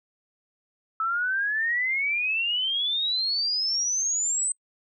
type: exponential sweep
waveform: sine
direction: up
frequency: 1300 to 8220 Hz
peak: -23 dBFS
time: 1-4.52 s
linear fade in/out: 2 ms
effects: noise-tail reverb RT60 0.1 s tail -24 dB re dry